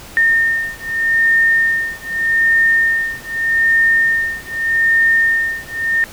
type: beating tone pair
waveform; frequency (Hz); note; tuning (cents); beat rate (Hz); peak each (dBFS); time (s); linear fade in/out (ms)
sine; 1822 / 1822.82; A#6 / A#6; -40 / -39; 0.82; -15; 0.17-6.04; 0
effects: pink hiss -36 dBFS RMS until 6.12 s